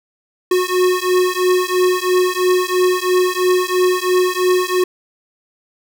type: beating tone pair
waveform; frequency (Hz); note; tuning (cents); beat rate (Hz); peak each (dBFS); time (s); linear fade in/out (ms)
square; 363.7 / 366.7; F#4 / F#4; -30 / -15; 3; -17; 0.51-4.84; 5
effects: none